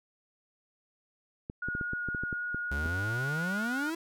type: clicks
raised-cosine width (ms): 3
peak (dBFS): -24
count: 11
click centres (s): 1.499 / 1.686 / 1.751 / 1.812 / 1.934 / 2.087 / 2.148 / 2.236 / 2.328 / 2.546 / 2.859
type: tone with vibrato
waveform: sine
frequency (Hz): 1442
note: F#6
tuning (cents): -45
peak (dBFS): -32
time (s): 1.62-3.9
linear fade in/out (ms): 5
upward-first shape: sine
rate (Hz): 3.9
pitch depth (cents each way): 9
type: exponential sweep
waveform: 45% pulse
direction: up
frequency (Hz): 66.9 to 338.3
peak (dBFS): -32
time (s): 2.71-3.95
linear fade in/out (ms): 5
effects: none